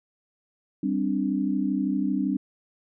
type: chord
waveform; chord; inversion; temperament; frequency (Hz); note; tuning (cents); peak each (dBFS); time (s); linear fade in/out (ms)
sine; G suspended fourth; none; just; 196 / 261.3 / 294; G3 / C4 / D4; 0 / -2 / +2; -27; 0.83-2.37; 5
effects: none